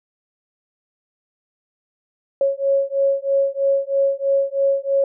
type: beating tone pair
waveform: sine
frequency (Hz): 549 / 552.1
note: C#5 / C#5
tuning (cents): -17 / -7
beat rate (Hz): 3.1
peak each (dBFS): -19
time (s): 2.41-5.04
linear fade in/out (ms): 2
effects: none